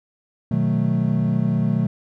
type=chord; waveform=triangle; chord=B dominant seventh; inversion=none; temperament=equal with one note detuned; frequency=123.9 / 155.56 / 185 / 220 Hz; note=B2 / D#3 / F#3 / A3; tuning=+6 / 0 / 0 / 0 cents; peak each=-21 dBFS; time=0.51-1.87 s; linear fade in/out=5 ms; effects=none